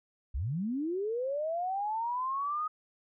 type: linear sweep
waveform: sine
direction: up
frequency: 50.7 to 1259 Hz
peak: -30 dBFS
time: 0.34-2.68 s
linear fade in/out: 10 ms
effects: none